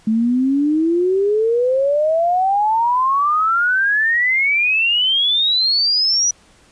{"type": "exponential sweep", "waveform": "sine", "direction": "up", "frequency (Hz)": [215.5, 5920], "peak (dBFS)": -13, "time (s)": [0.07, 6.31], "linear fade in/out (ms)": 5, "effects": ["pink hiss -51 dBFS RMS until 6.71 s", "resampled to 22050 Hz"]}